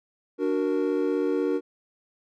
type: chord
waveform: triangle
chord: D augmented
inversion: none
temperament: equal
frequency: 293.7 / 370 / 466.2 Hz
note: D4 / F#4 / A#4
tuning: 0 / 0 / 0 cents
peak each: -25 dBFS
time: 0.38-1.61 s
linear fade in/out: 50 ms
effects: none